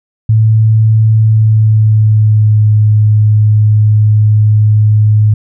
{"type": "tone with pitch glide", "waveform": "sine", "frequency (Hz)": [110, 106.62], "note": ["A2", "G#2"], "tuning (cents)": [0, 46], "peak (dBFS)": -4, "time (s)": [0.29, 5.34], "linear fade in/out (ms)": 5, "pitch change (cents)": -54, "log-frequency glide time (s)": [1.14, 2.67], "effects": []}